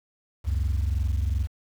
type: tone pair together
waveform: sine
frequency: 67.7 / 90.37 Hz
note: C#2 / F#2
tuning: -40 / -40 cents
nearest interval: perfect fourth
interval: 500 cents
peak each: -22 / -25 dBFS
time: 0.44-1.48 s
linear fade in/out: 50 ms
effects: tanh soft clip ceiling -19 dBFS + 8-bit